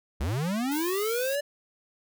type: linear sweep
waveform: square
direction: up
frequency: 58.2 to 587 Hz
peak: -27 dBFS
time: 0.2-1.41 s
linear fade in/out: 10 ms
type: noise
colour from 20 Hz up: blue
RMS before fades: -37 dBFS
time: 0.71-1.36 s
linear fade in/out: 10 ms
effects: none